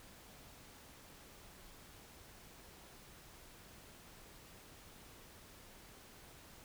silence, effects pink hiss -58 dBFS RMS until 6.64 s

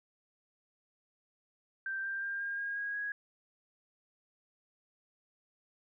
sine tone with pitch steps, 1568 / 1582.6 / 1597.3 / 1612.1 / 1627.1 / 1642.2 / 1657.4 Hz, G6 / G6 / G6 / G6 / G#6 / G#6 / G#6, 0 / +16 / +32 / +48 / -36 / -20 / -4 cents, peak -34 dBFS, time 1.86-3.12 s, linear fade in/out 2 ms, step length 180 ms, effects none

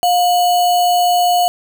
sine tone with sample-and-hold, 710 Hz, F5, 28 cents sharp, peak -10 dBFS, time 0.03-1.48 s, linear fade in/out 0 ms, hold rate 3675 Hz, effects none

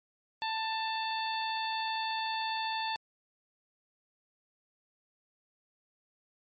harmonic tone, 887 Hz, A5, 14 cents sharp, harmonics 1 / 2 / 3 / 4 / 5, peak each -33 / -40 / -41 / -40 / -41 dBFS, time 0.42-2.96 s, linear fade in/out 0 ms, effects MP3 32 kbps

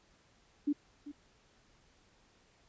sine tone with echo, 290.9 Hz, D4, 16 cents flat, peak -27 dBFS, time 0.67-0.73 s, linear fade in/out 10 ms, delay 390 ms, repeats 1, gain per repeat -15 dB, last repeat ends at 1.12 s, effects pink hiss -67 dBFS RMS until 2.68 s + resampled to 16000 Hz

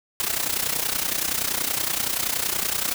white noise with amplitude modulation, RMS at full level -22 dBFS, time 0.2-2.94 s, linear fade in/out 0 ms, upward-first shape sine, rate 30.6 Hz, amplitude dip 75%, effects none

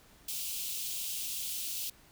white high-pass noise, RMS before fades -37 dBFS, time 0.28-1.9 s, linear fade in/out 5 ms, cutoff 2600 Hz, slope 48 dB/octave, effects pink hiss -60 dBFS RMS until 2.11 s

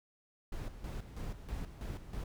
brown noise with tremolo, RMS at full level -40 dBFS, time 0.52-2.24 s, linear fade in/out 5 ms, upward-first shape square, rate 3.1 Hz, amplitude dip 65%, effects none

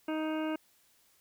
harmonic tone, 312.5 Hz, D#4, 8 cents sharp, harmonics 1 / 2 / 3 / 4 / 5 / 7 / 8 / 9, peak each -32 / -38 / -43 / -46 / -45 / -50 / -52 / -49 dBFS, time 0.08-0.56 s, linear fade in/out 5 ms, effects white hiss -67 dBFS RMS until 1.2 s

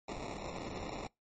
white noise with sample-and-hold, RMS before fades -42 dBFS, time 0.08-1.07 s, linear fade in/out 5 ms, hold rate 1575 Hz, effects noise-tail reverb RT60 0.2 s tail -25 dB re dry + MP3 32 kbps

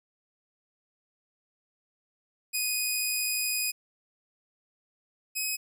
10% pulse tone pair in turn, 2489 / 2535 Hz, D#7 / D#7, 0 / +32 cents, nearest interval unison, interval 32 cents, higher second, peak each -18 / -20 dBFS, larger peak first, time 2.53-3.72 / 5.35-5.57 s, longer first, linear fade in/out 20 ms, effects none

